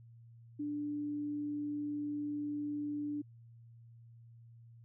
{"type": "tone", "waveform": "sine", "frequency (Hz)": 293.7, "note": "D4", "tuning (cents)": 0, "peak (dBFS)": -35, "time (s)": [0.59, 3.22], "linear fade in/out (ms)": 10, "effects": ["added 116 Hz sine -54 dBFS peak until 4.84 s"]}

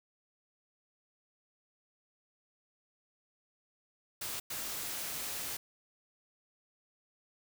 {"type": "noise bursts at uneven times", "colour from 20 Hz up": "white", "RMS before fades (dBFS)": -39, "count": 2, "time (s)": [[4.21, 4.4], [4.5, 5.57]], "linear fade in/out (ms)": 5, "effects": []}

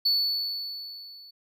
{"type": "tone with level ramp", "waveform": "triangle", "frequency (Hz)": 4451, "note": "C#8", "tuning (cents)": 6, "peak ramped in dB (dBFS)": [-18, -45], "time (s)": [0.05, 1.31], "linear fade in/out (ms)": 10, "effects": []}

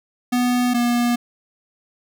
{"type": "tone pair in turn", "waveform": "square", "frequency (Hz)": [246.5, 240.2], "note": ["B3", "B3"], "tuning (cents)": [-3, -48], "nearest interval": "unison", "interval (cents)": 45, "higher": "first", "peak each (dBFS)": -17, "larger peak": "neither", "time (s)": [[0.32, 0.74], [0.74, 1.16]], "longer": "neither", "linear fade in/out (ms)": 10, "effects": []}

